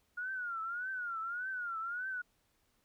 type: tone with vibrato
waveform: sine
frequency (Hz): 1427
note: F6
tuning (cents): +37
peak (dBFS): -36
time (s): 0.17-2.22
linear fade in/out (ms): 10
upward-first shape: triangle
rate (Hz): 1.7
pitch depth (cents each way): 160
effects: pink hiss -75 dBFS RMS until 2.84 s